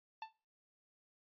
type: tone with exponential decay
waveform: 45% pulse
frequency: 885 Hz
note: A5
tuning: 10 cents sharp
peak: -39 dBFS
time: 0.22-0.33 s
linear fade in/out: 2 ms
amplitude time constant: 22 ms
effects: noise-tail reverb RT60 0.3 s tail -18 dB re dry + resampled to 11025 Hz